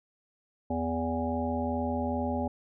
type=harmonic tone; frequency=82.41 Hz; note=E2; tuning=in tune; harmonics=1 / 3 / 5 / 7 / 9 / 10; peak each=-35 / -31 / -39 / -35 / -39 / -36 dBFS; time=0.7-2.48 s; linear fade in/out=5 ms; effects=none

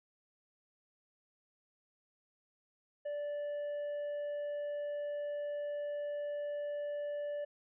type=tone; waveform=triangle; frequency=584 Hz; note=D5; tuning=10 cents flat; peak=-34 dBFS; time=3.05-7.45 s; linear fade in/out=10 ms; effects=resampled to 8000 Hz

